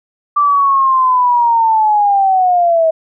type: linear sweep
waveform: sine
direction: down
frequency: 1174 to 637 Hz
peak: -8 dBFS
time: 0.36-2.91 s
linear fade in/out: 10 ms
effects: none